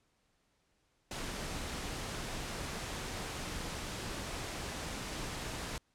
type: noise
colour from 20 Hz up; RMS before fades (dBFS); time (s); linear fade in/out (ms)
pink; -40; 1.11-5.78; 2
effects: pink hiss -75 dBFS RMS until 5.94 s + low-pass 9000 Hz 12 dB/octave